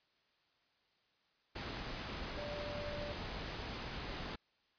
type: tone in noise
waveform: sine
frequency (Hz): 587.3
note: D5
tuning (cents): 0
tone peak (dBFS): -43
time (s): 2.37-3.13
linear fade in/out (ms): 10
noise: pink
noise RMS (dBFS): -43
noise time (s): 1.55-4.36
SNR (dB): -3
effects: white hiss -75 dBFS RMS until 4.78 s + resampled to 11025 Hz